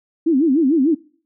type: tone with vibrato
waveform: sine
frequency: 293.7 Hz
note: D4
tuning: in tune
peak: -12 dBFS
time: 0.26-0.95 s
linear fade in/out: 10 ms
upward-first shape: sine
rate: 6.7 Hz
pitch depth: 250 cents each way
effects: noise-tail reverb RT60 0.5 s tail -24 dB re dry